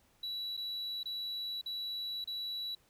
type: tone with dropouts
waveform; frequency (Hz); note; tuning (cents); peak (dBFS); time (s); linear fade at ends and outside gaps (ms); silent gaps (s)
sine; 3928; B7; -10; -34; 0.23-2.75; 5; 0.568-0.574 / 1.032-1.056 / 1.613-1.66 / 2.243-2.274
effects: tanh soft clip ceiling -35 dBFS + pink hiss -69 dBFS RMS until 2.89 s